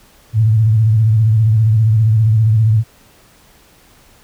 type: tone with vibrato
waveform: sine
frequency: 110.1 Hz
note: A2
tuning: 2 cents sharp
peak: -8 dBFS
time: 0.33-2.84 s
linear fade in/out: 50 ms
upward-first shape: sine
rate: 15 Hz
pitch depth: 74 cents each way
effects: pink hiss -48 dBFS RMS until 4.23 s